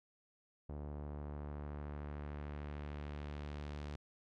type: tone with low-pass filter sweep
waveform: sawtooth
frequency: 73.42 Hz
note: D2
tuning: in tune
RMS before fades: -45 dBFS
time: 0.69-3.96 s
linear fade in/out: 5 ms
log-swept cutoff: 740 to 5000 Hz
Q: 0.92
effects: none